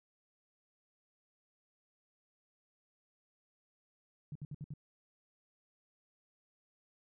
sine tone bursts, 147 Hz, D3, 2 cents sharp, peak -40 dBFS, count 5, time 4.32-4.738 s, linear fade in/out 2 ms, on 34 ms, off 62 ms, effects none

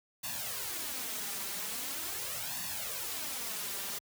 white noise with flanger, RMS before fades -38 dBFS, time 0.23-3.99 s, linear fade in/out 10 ms, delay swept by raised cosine 1.1 to 5.1 ms, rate 0.42 Hz, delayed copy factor +0.75, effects high-pass 60 Hz 12 dB/octave

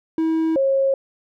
triangle / sine tone pair in turn, 322.2 / 541.9 Hz, E4 / C#5, -39 / -39 cents, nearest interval major sixth, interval 900 cents, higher second, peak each -15 dBFS, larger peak neither, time 0.18-0.56 / 0.56-0.94 s, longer neither, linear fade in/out 2 ms, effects none

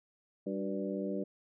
harmonic tone with a mistuned harmonic, 98 Hz, G2, in tune, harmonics 2 / 3 / 4 / 5 / 6, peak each -37 / -39 / -40 / -41 / -42 dBFS, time 0.46-1.24 s, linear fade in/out 10 ms, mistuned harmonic 4, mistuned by -71 cents, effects none

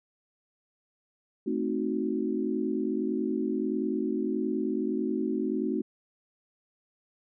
sine chord, A diminished seventh, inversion none, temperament equal, 220 / 261.6 / 311.1 / 370 Hz, A3 / C4 / Eb4 / Gb4, 0 / 0 / 0 / 0 cents, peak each -32 dBFS, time 1.46-5.82 s, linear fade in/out 10 ms, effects none

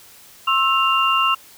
sine tone cluster, 1073 / 1317 / 2788 Hz, C6 / E6 / F7, +43 / -2 / -4 cents, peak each -19 dBFS, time 0.47-1.35 s, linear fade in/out 10 ms, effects white hiss -46 dBFS RMS until 1.57 s

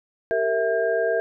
sine tone cluster, 392.8 / 460.8 / 655 / 1607 Hz, G4 / A#4 / E5 / G6, +4 / -20 / -11 / +43 cents, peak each -29 / -23 / -23 / -29 dBFS, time 0.31-1.2 s, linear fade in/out 0 ms, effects none

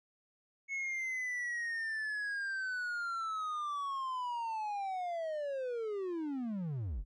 triangle linear sweep, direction down, 2200 to 32.58 Hz, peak -33 dBFS, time 0.68-7.05 s, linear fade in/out 50 ms, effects resampled to 22050 Hz

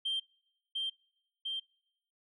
sine tone with echo, 3159 Hz, G7, 13 cents sharp, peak -29 dBFS, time 0.05-0.2 s, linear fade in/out 10 ms, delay 700 ms, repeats 2, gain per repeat -2 dB, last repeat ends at 1.6 s, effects noise-tail reverb RT60 0.8 s tail -26 dB re dry + tanh soft clip ceiling -28 dBFS

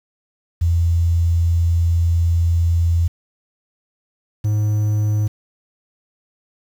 sine / triangle tone pair in turn, 84.5 / 105.73 Hz, E2 / G#2, +43 / +31 cents, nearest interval major third, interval 388 cents, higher second, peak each -13 dBFS, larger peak neither, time 0.61-3.08 / 4.44-5.28 s, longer first, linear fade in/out 10 ms, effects 7-bit

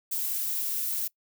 violet noise, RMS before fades -30 dBFS, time 0.11-1.08 s, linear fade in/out 10 ms, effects noise-tail reverb RT60 0.1 s tail -22 dB re dry

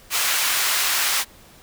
pink high-pass noise, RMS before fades -21 dBFS, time 0.1-1.25 s, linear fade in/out 50 ms, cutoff 1400 Hz, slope 12 dB/octave, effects pink hiss -49 dBFS RMS until 1.62 s

